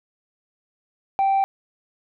sine tone with tanh clipping, 781 Hz, G5, 7 cents flat, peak -17 dBFS, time 1.19-1.44 s, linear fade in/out 0 ms, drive 1 dB, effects none

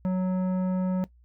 sine tone with tanh clipping, 185 Hz, F#3, in tune, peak -25 dBFS, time 0.05-1.04 s, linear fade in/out 0 ms, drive 12 dB, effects noise-tail reverb RT60 0.1 s tail -18 dB re dry + added 60 Hz sine -54 dBFS peak until 1.24 s

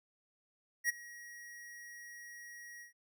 square tone with ADSR envelope, 1900 Hz, A#6, 33 cents sharp, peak -28 dBFS, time 0.84-2.93 s, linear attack 51 ms, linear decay 17 ms, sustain -21 dB, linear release 120 ms, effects none

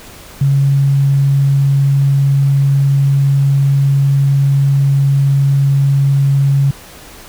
sine tone, 138.59 Hz, C#3, in tune, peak -8 dBFS, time 0.41-6.71 s, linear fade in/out 5 ms, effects pink hiss -36 dBFS RMS until 7.28 s

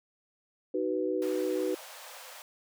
sine chord, B major, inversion first, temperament equal with one note detuned, 311.1 / 377.1 / 493.9 Hz, D#4 / F#4 / B4, 0 / +33 / 0 cents, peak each -33 / -31 / -32 dBFS, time 0.74-1.75 s, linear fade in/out 5 ms
pink high-pass noise, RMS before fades -47 dBFS, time 1.22-2.42 s, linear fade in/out 0 ms, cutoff 500 Hz, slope 96 dB/octave
effects none

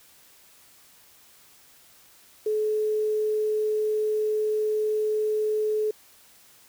sine tone with quantisation, 428.4 Hz, A4, 46 cents flat, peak -22 dBFS, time 2.46-5.91 s, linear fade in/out 5 ms, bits 8, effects white hiss -55 dBFS RMS until 6.68 s

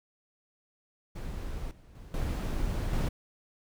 brown noise with level steps, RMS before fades -37 / -53 / -47 / -31 / -28 dBFS, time 1.15-3.09 s, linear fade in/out 10 ms, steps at 1.71 / 1.95 / 2.14 / 2.93 s, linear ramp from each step 2 ms, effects none

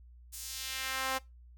sawtooth tone with high-pass filter sweep, 263.6 Hz, C4, 13 cents sharp, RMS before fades -37 dBFS, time 0.32-1.19 s, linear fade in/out 20 ms, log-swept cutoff 8600 to 730 Hz, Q 1, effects noise-tail reverb RT60 0.2 s tail -21 dB re dry + added 60 Hz sine -52 dBFS peak until 1.57 s

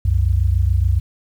sine tone pair together, 65.46 / 92.5 Hz, C2 / F#2, +1 / 0 cents, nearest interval tritone, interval 599 cents, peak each -16 dBFS, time 0.05-1 s, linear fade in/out 5 ms, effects 8-bit

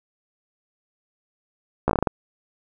slowing click train, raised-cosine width 1 ms, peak -5 dBFS, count 8, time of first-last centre 1.88-2.072 s, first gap 14 ms, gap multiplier 1.22, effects none

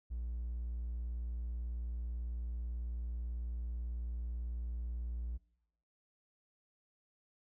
triangle tone, 59.1 Hz, A#1, 24 cents sharp, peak -34 dBFS, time 0.1-5.38 s, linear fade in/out 20 ms, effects noise-tail reverb RT60 0.9 s tail -25 dB re dry + tanh soft clip ceiling -31 dBFS

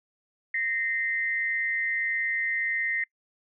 sine tone pair together, 1848.4 / 2070 Hz, A#6 / C7, -15 / -19 cents, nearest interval major second, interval 196 cents, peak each -28 dBFS, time 0.54-3.04 s, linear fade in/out 5 ms, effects noise-tail reverb RT60 0.1 s tail -26 dB re dry

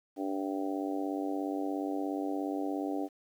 harmonic tone, 97 Hz, G2, 18 cents flat, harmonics 3 / 4 / 5 / 6 / 7 / 8, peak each -33 / -40 / -42 / -44 / -42 / -41 dBFS, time 0.16-3.09 s, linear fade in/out 50 ms, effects 10-bit

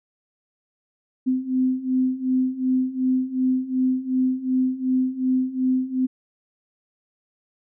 sine beating tone pair, 255.9 / 258.6 Hz, C4 / C4, -38 / -20 cents, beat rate 2.7 Hz, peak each -24 / -21 dBFS, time 1.26-6.07 s, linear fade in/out 20 ms, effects none

